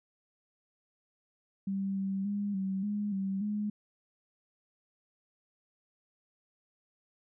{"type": "tone with pitch steps", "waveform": "sine", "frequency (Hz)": [195.1, 193.9, 203.4, 191.9, 206.8, 193.6, 208.8], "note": ["G3", "G3", "G#3", "G3", "G#3", "G3", "G#3"], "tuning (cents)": [-8, -19, -36, -37, -7, -21, 10], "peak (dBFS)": -30, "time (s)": [1.67, 3.7], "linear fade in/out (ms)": 5, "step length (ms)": 290, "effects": []}